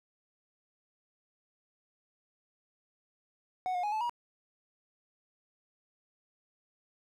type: tone with pitch steps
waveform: triangle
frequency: 739 / 717 / 833 / 868 / 957 Hz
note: F#5 / F5 / G#5 / A5 / A#5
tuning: -2 / +45 / +5 / -24 / +45 cents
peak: -28 dBFS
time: 3.66-4.095 s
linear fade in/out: 0 ms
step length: 87 ms
effects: none